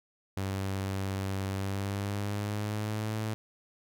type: tone with pitch glide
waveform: sawtooth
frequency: 96.9 to 108.77 Hz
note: G2 to A2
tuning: -20 to -19 cents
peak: -27 dBFS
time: 0.37-3.34 s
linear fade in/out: 0 ms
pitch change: +201 cents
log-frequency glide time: 1.55-3.16 s
effects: none